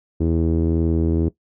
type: tone with low-pass filter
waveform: sawtooth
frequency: 82 Hz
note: E2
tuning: 9 cents flat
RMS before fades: -19 dBFS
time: 0.2-1.29 s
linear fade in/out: 10 ms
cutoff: 350 Hz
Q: 3.3
effects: noise-tail reverb RT60 0.1 s tail -17 dB re dry